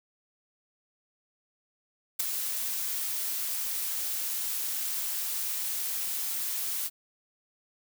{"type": "noise with ADSR envelope", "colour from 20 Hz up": "blue", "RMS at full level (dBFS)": -23, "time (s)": [2.19, 6.9], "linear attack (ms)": 14, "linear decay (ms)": 4, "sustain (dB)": -9, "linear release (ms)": 39, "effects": []}